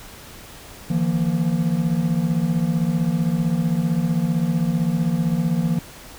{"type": "chord", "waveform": "triangle", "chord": "Eb suspended second", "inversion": "none", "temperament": "equal with one note detuned", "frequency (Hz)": [155.56, 171.12, 233.1], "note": ["Eb3", "F3", "Bb3"], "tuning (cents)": [0, -35, 0], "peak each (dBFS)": [-22, -18, -23], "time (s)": [0.9, 5.79], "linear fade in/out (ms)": 5, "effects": ["pink hiss -41 dBFS RMS until 6.18 s"]}